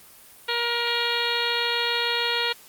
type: harmonic tone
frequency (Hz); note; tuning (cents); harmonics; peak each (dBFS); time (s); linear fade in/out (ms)
473.3; A#4; +26; 1 / 2 / 3 / 4 / 5 / 6 / 7 / 8 / 9; -31 / -31 / -31 / -31 / -31 / -31 / -31 / -31 / -31; 0.48-2.53; 10
effects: white hiss -49 dBFS RMS until 2.68 s + Opus 32 kbps